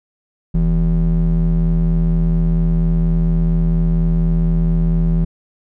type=ring-modulated tone; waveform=triangle; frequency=103.83 Hz; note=G#2; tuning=in tune; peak=-7 dBFS; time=0.54-5.25 s; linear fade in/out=10 ms; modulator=61.7 Hz; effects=none